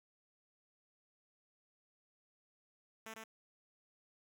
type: tone with echo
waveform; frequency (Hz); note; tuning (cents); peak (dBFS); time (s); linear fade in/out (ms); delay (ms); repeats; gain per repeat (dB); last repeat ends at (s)
5% pulse; 221.9; A3; +15; -35; 3.06-3.14; 5; 100; 1; -2; 3.24
effects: none